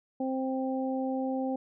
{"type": "harmonic tone", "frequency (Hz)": 262.6, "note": "C4", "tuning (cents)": 6, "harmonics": [1, 2, 3], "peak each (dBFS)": [-30, -34, -37], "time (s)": [0.2, 1.56], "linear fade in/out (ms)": 5, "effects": []}